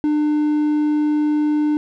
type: tone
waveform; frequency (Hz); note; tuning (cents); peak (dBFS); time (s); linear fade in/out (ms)
triangle; 300; D4; +37; -13; 0.04-1.77; 0
effects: none